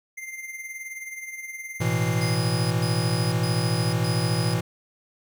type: tone with tremolo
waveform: square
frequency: 2093 Hz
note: C7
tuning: in tune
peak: -32 dBFS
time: 0.17-2.35 s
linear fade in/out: 10 ms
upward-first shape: triangle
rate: 19 Hz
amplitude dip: 65%
type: chord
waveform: square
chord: A suspended second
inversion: none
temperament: equal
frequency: 110 / 123.47 / 164.81 Hz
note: A2 / B2 / E3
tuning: 0 / 0 / 0 cents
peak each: -27 dBFS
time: 1.8-4.61 s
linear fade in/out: 10 ms
type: tone bursts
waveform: 35% pulse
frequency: 4978 Hz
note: D#8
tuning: in tune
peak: -31 dBFS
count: 4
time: 2.21-4.54 s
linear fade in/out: 5 ms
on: 500 ms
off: 110 ms
effects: none